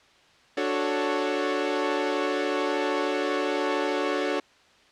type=chord; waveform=sawtooth; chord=D major seventh; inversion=none; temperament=equal with one note detuned; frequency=293.7 / 368.7 / 440 / 554.4 Hz; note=D4 / F#4 / A4 / C#5; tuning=0 / -6 / 0 / 0 cents; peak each=-26 dBFS; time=0.57-4.4 s; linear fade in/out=5 ms; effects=white hiss -57 dBFS RMS until 4.91 s + low-pass 4000 Hz 12 dB/octave